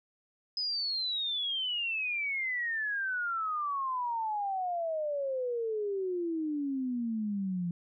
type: exponential sweep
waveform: sine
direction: down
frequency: 5070 to 170.2 Hz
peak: -30 dBFS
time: 0.57-7.71 s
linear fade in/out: 2 ms
effects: none